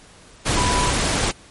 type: tone in noise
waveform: sine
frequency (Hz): 987.8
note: B5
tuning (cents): 0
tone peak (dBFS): -21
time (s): 0.56-0.91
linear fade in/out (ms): 20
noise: pink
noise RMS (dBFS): -20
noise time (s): 0.45-1.32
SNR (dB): -4
effects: pink hiss -47 dBFS RMS until 1.5 s + MP3 48 kbps